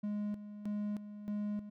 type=tone with tremolo; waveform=triangle; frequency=207.7 Hz; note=G#3; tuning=in tune; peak=-32 dBFS; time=0.03-1.7 s; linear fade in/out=10 ms; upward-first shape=square; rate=1.6 Hz; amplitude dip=70%; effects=none